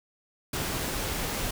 pink noise, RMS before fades -31 dBFS, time 0.53-1.51 s, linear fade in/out 5 ms, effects none

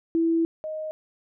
sine tone pair in turn, 330 / 623 Hz, E4 / D#5, +2 / +2 cents, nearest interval major seventh, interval 1100 cents, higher second, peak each -19 / -29 dBFS, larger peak first, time 0.15-0.45 / 0.64-0.91 s, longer first, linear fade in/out 0 ms, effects none

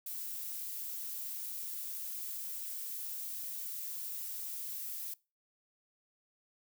violet noise, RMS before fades -41 dBFS, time 0.06-5.14 s, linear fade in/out 5 ms, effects noise-tail reverb RT60 0.3 s tail -23 dB re dry

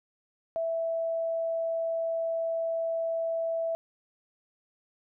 sine tone, 659.3 Hz, E5, in tune, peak -27 dBFS, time 0.56-3.75 s, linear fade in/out 0 ms, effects none

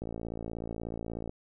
click train, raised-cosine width 2 ms, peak -24 dBFS, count 73, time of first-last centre 0.02-1.294 s, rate 56.5 Hz, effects none

